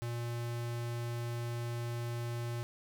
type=tone; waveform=square; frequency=118.6 Hz; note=A#2; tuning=30 cents sharp; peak=-36 dBFS; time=0.02-2.63 s; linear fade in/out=0 ms; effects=none